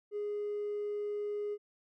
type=tone with hard clipping; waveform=sine; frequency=414.3 Hz; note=G#4; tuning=4 cents flat; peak=-34 dBFS; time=0.11-1.58 s; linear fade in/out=50 ms; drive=1 dB; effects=none